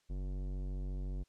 sine tone with tanh clipping, 47.16 Hz, F#1, 34 cents sharp, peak -38 dBFS, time 0.09-1.24 s, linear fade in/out 20 ms, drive 17 dB, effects white hiss -75 dBFS RMS until 1.28 s + low-pass 7000 Hz 12 dB/octave

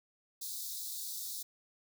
white high-pass noise, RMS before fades -41 dBFS, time 0.41-1.43 s, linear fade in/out 10 ms, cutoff 3600 Hz, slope 96 dB/octave, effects none

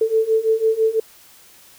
sine beating tone pair, 440 / 446 Hz, A4 / A4, 0 / +23 cents, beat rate 6 Hz, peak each -19 / -17 dBFS, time 0.01-1 s, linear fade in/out 5 ms, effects white hiss -48 dBFS RMS until 1.78 s

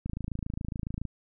click train, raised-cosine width 5 ms, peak -21 dBFS, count 28, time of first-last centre 0.06-1.053 s, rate 27.2 Hz, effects none

